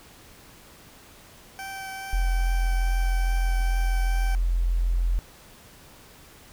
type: tone with vibrato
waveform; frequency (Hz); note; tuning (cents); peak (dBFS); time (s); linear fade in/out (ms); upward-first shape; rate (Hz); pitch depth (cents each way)
20% pulse; 774; G5; -22; -29; 1.59-4.35; 0; triangle; 2.4; 11
type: tone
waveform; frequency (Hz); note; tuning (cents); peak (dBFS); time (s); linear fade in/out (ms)
sine; 43.16; F1; -20; -20; 2.13-5.19; 0
effects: pink hiss -50 dBFS RMS until 6.52 s